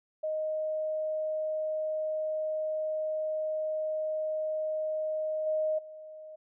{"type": "tone with level steps", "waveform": "sine", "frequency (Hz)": 622.3, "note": "D#5", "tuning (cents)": 0, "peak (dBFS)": [-29, -26, -43], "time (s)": [0.23, 6.36], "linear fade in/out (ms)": 10, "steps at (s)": [5.46, 5.78], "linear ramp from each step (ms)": 10, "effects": []}